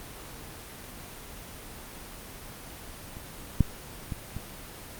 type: clicks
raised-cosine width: 5 ms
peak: -28 / -7 / -19 / -22 dBFS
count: 4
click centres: 3.169 / 3.607 / 4.122 / 4.366 s
effects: pink hiss -43 dBFS RMS until 4.99 s + Opus 24 kbps